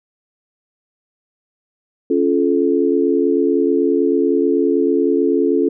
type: chord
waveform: sine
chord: Db augmented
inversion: none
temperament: just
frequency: 277.2 / 346.5 / 433.1 Hz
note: Db4 / F4 / A4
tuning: 0 / -14 / -27 cents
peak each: -17 dBFS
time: 2.1-5.69 s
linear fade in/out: 5 ms
effects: none